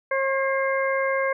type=harmonic tone with a mistuned harmonic; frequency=539 Hz; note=C#5; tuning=49 cents flat; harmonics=1 / 2 / 3 / 4; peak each=-23 / -28 / -29 / -29 dBFS; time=0.11-1.33 s; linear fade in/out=5 ms; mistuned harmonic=4; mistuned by=-38 cents; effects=none